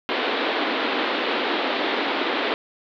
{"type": "band-pass noise", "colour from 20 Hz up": "pink", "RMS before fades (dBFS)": -24, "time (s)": [0.09, 2.54], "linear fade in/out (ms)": 0, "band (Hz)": [250, 4000], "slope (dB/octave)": 48, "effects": []}